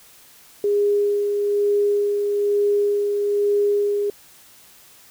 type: tone with tremolo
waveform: sine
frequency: 409.2 Hz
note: G#4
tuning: 26 cents flat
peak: -15 dBFS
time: 0.64-4.1 s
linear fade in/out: 2 ms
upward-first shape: sine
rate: 1.1 Hz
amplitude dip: 35%
effects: white hiss -49 dBFS RMS until 5.1 s